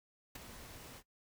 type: noise with ADSR envelope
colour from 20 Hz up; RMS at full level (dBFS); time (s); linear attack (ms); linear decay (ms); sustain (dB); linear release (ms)
pink; -43; 0.35-1.03; 5; 13; -9; 60
effects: noise-tail reverb RT60 0.1 s tail -18 dB re dry